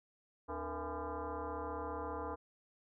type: tone with frequency modulation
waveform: sine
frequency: 263.1 Hz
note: C4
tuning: 10 cents sharp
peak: -38 dBFS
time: 0.48-2.36 s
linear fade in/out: 20 ms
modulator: 187 Hz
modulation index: 5.2
effects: none